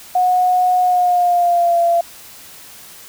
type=tone with pitch glide; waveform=sine; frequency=729 to 684.1 Hz; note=F#5 to F5; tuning=-26 to -36 cents; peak=-11 dBFS; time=0.15-2.01 s; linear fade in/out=5 ms; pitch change=-110 cents; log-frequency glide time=0.81-1.79 s; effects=white hiss -39 dBFS RMS until 3.08 s